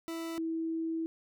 40% pulse / sine tone pair in turn, 329.6 / 325.8 Hz, E4 / E4, 0 / -20 cents, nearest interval unison, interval 20 cents, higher first, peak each -35 / -31 dBFS, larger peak second, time 0.08-0.38 / 0.38-1.06 s, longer second, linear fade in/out 0 ms, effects none

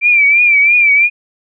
sine tone with vibrato, 2349 Hz, D7, in tune, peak -6 dBFS, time 0.01-1.1 s, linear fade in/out 50 ms, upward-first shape triangle, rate 3 Hz, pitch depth 87 cents each way, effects none

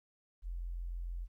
sine tone, 43.35 Hz, F1, 12 cents flat, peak -37 dBFS, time 0.42-1.28 s, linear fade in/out 50 ms, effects 13-bit

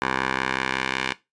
10% pulse tone with band-pass filter sweep, 65.41 Hz, C2, in tune, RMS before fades -26 dBFS, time 0.02-1.13 s, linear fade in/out 0 ms, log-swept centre 1400 to 2400 Hz, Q 1.3, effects noise-tail reverb RT60 0.2 s tail -17 dB re dry + resampled to 22050 Hz

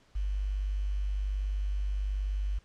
sine tone with quantisation, 49.39 Hz, G1, 14 cents sharp, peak -28 dBFS, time 0.15-2.59 s, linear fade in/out 10 ms, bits 9, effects pink hiss -64 dBFS RMS until 2.64 s + low-pass 6000 Hz 12 dB/octave

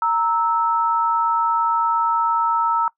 sine tone pair together, 927.2 / 1310 Hz, A#5 / E6, -10 / -11 cents, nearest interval tritone, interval 599 cents, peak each -19 dBFS, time 0.02-2.88 s, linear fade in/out 2 ms, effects noise-tail reverb RT60 0.1 s tail -21 dB re dry

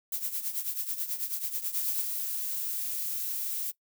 violet noise with tremolo, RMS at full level -30 dBFS, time 0.12-2.02 s, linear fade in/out 5 ms, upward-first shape triangle, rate 9.2 Hz, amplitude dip 80%
violet noise, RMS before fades -33 dBFS, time 1.73-3.72 s, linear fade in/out 20 ms
effects noise-tail reverb RT60 0.1 s tail -20 dB re dry

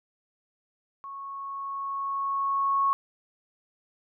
sine tone with level ramp, 1102 Hz, C#6, 11 cents flat, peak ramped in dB -37 to -20 dBFS, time 1.04-2.93 s, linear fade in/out 0 ms, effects none

